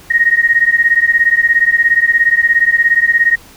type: beating tone pair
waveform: sine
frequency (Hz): 1862 / 1879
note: A#6 / A#6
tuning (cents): -2 / +13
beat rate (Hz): 17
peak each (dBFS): -11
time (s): 0.1-3.36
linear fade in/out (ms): 10
effects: pink hiss -40 dBFS RMS until 3.56 s